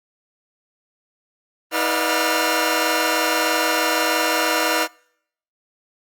15% pulse tone cluster, 318.6 / 488.7 / 594 / 720 / 1380 Hz, D#4 / B4 / D5 / F#5 / F6, +41 / -18 / +20 / -47 / -21 cents, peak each -18 dBFS, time 1.71-4.88 s, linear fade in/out 50 ms, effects noise-tail reverb RT60 0.7 s tail -26 dB re dry + Opus 32 kbps

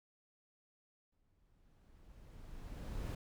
brown noise with exponential growth, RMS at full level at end -38 dBFS, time 1.12-3.15 s, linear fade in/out 5 ms, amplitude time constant 440 ms, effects none

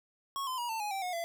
square tone with pitch steps, 1100 / 1026.3 / 957.6 / 893.5 / 833.6 / 777.8 / 725.7 / 677.1 Hz, C#6 / C6 / A#5 / A5 / G#5 / G5 / F#5 / E5, -14 / -34 / +46 / +26 / +6 / -14 / -34 / +46 cents, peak -34 dBFS, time 0.36-1.24 s, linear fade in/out 0 ms, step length 110 ms, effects none

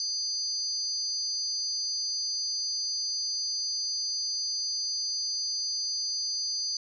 sine tone cluster, 4404 / 4808 / 6120 Hz, C#8 / D8 / G8, -12 / +40 / -42 cents, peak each -38 / -30 / -35 dBFS, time 0-6.77 s, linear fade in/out 2 ms, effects none

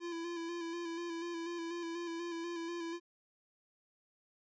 square tone with vibrato, 338.8 Hz, E4, 48 cents sharp, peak -39 dBFS, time 0-3 s, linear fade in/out 50 ms, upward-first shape square, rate 4.1 Hz, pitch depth 30 cents each way, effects resampled to 16000 Hz

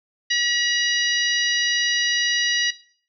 harmonic tone, 962 Hz, B5, 46 cents flat, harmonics 2 / 3 / 4 / 5 / 6, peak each -22 / -24 / -25 / -26 / -27 dBFS, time 0.3-2.71 s, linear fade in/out 10 ms, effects noise-tail reverb RT60 0.5 s tail -18 dB re dry

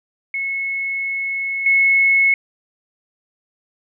sine tone with level steps, 2189 Hz, C#7, 22 cents flat, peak -20 / -11 dBFS, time 0.34-2.34 s, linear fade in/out 2 ms, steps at 1.66 s, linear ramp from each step 2 ms, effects none

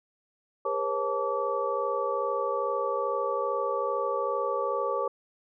sine tone cluster, 407.4 / 480.6 / 543 / 877 / 1151 Hz, G#4 / B4 / C#5 / A5 / D6, -33 / -47 / -36 / -6 / -35 cents, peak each -34 / -32 / -31 / -36 / -31 dBFS, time 0.65-5.08 s, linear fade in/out 5 ms, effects none

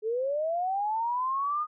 sine linear sweep, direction up, 421.4 to 1239 Hz, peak -26 dBFS, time 0.02-1.67 s, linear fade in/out 50 ms, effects none

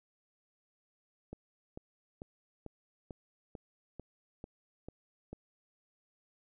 click train, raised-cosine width 2 ms, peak -30 dBFS, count 10, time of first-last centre 1.33-5.33 s, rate 2.25 Hz, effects none

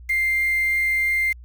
sine tone with quantisation, 2099 Hz, C7, 5 cents sharp, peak -18 dBFS, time 0.09-1.33 s, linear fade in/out 10 ms, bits 6, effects added 60 Hz sine -39 dBFS peak until 1.44 s

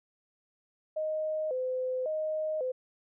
sine tone with vibrato, 564 Hz, C#5, 30 cents sharp, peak -29 dBFS, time 0.96-2.72 s, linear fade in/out 10 ms, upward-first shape square, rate 0.91 Hz, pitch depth 170 cents each way, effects none

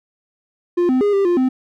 triangle tone with pitch steps, 350.9 / 256.9 / 410.2 / 395.4 / 350.6 / 258.1 Hz, F4 / C4 / G#4 / G4 / F4 / C4, +8 / -32 / -21 / +15 / +7 / -23 cents, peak -11 dBFS, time 0.77-1.49 s, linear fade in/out 10 ms, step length 120 ms, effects none

